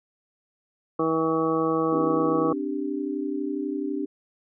harmonic tone, 161.1 Hz, E3, 39 cents flat, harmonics 1 / 2 / 3 / 4 / 5 / 7 / 8, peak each -34 / -25 / -25 / -35 / -34 / -28 / -36 dBFS, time 0.99-2.53 s, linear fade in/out 5 ms
sine chord, C suspended second, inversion none, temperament equal, 261.6 / 293.7 / 392 Hz, C4 / D4 / G4, 0 / 0 / 0 cents, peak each -32 / -28 / -32 dBFS, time 1.92-4.06 s, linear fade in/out 10 ms
effects none

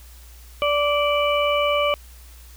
harmonic tone with a mistuned harmonic, 583 Hz, D5, 13 cents flat, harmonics 1 / 2 / 4 / 5, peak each -20 / -23 / -26 / -27 dBFS, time 0.62-1.94 s, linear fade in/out 0 ms, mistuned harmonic 5, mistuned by +28 cents, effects added 60 Hz sine -42 dBFS peak until 2.56 s + white hiss -50 dBFS RMS until 2.56 s

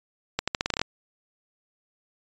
accelerating click train, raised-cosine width 0.2 ms, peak -7 dBFS, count 10, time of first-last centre 0.39-0.816 s, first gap 86 ms, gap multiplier 0.84, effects resampled to 16000 Hz

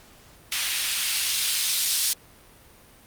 blue noise with band-pass filter sweep, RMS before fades -24 dBFS, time 0.52-2.13 s, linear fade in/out 0 ms, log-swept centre 2500 to 4700 Hz, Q 1, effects pink hiss -52 dBFS RMS until 3.06 s + Opus 48 kbps

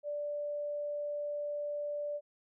sine tone, 586 Hz, D5, 4 cents flat, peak -34 dBFS, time 0.03-2.21 s, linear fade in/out 50 ms, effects none

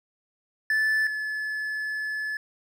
triangle tone pair in turn, 1747 / 1723.9 Hz, A6 / A6, -13 / -36 cents, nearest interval unison, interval 23 cents, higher first, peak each -19 / -26 dBFS, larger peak first, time 0.7-1.07 / 1.07-2.37 s, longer second, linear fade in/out 2 ms, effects none

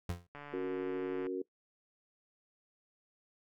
30% pulse tone with exponential decay, 87.4 Hz, F2, 2 cents sharp, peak -30 dBFS, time 0.09-0.27 s, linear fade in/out 5 ms, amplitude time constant 39 ms
click train, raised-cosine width 0.5 ms, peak -33 dBFS, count 134, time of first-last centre 0.35-1.267 s, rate 145 Hz
sine chord, F# major, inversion second, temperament equal, 277.2 / 370 / 466.2 Hz, C#4 / F#4 / A#4, 0 / 0 / 0 cents, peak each -40 / -36 / -40 dBFS, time 0.53-1.42 s, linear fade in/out 5 ms
effects noise-tail reverb RT60 0.1 s tail -20 dB re dry

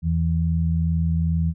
sine tone pair together, 82.41 / 164.82 Hz, E2 / E3, 0 / 0 cents, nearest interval octave, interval 1200 cents, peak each -21 dBFS, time 0.02-1.54 s, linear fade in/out 50 ms, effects none

